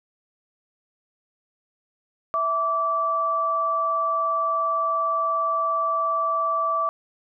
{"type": "tone pair together", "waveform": "sine", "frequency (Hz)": [657, 1160.2], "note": ["E5", "D6"], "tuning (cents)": [-6, -21], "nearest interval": "minor seventh", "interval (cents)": 985, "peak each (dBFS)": [-28, -21], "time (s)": [2.34, 6.89], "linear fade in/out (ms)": 0, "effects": []}